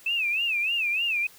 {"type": "tone with vibrato", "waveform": "sine", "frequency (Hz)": 2584, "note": "E7", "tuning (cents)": -35, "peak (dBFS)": -23, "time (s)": [0.06, 1.27], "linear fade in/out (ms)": 5, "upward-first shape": "sine", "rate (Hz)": 3.3, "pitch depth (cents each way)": 160, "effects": ["white hiss -52 dBFS RMS until 1.38 s"]}